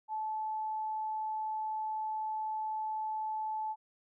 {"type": "tone", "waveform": "sine", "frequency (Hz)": 868, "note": "A5", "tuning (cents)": -24, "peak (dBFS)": -33, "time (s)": [0.08, 3.76], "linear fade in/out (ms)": 50, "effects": []}